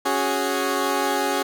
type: chord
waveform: 15% pulse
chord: C# suspended fourth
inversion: none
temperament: equal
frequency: 277.2 / 370 / 415.3 Hz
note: C#4 / F#4 / G#4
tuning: 0 / 0 / 0 cents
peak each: -19 dBFS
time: 0.05-1.43 s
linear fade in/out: 10 ms
effects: none